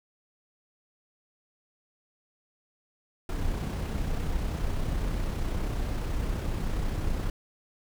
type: noise with amplitude modulation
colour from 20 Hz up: brown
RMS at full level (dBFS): -28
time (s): 3.29-7.3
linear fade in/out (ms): 2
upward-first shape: sine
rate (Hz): 32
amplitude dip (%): 30
effects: none